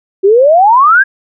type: exponential sweep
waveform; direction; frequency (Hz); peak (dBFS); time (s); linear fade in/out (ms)
sine; up; 373.1 to 1661.2; -3; 0.23-1.04; 20
effects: none